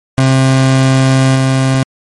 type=tone with level steps; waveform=30% pulse; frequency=132.5 Hz; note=C3; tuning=22 cents sharp; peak=-4 / -6 dBFS; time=0.18-1.83 s; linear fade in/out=0 ms; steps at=1.35 s; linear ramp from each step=10 ms; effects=MP3 48 kbps